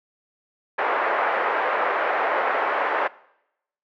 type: band-pass noise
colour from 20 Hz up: pink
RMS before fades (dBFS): -23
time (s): 0.78-3.08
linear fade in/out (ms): 10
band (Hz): 500 to 1900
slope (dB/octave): 24
effects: noise-tail reverb RT60 0.8 s tail -21 dB re dry